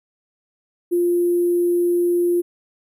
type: tone with sample-and-hold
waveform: sine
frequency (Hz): 349.2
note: F4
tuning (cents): 0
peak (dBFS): -15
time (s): 0.91-2.42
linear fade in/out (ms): 20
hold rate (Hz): 11025
effects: none